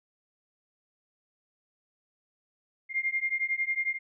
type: beating tone pair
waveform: sine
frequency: 2110 / 2121 Hz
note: C7 / C7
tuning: +14 / +23 cents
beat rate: 11 Hz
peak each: -30 dBFS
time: 2.89-3.99 s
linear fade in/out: 50 ms
effects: none